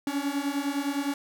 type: beating tone pair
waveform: 45% pulse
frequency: 277.2 / 287 Hz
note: C#4 / D4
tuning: 0 / -40 cents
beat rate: 9.8 Hz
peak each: -30 dBFS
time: 0.07-1.14 s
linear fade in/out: 2 ms
effects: none